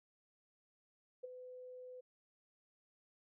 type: tone with ADSR envelope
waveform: sine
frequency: 504 Hz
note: B4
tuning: 35 cents sharp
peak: -40 dBFS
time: 1.23-2.01 s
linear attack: 14 ms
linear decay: 15 ms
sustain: -9 dB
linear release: 12 ms
effects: none